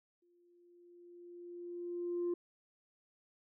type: tone with exponential growth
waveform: sine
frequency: 349.2 Hz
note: F4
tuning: in tune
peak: -30 dBFS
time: 0.22-2.34 s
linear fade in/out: 5 ms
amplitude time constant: 460 ms
effects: tanh soft clip ceiling -30 dBFS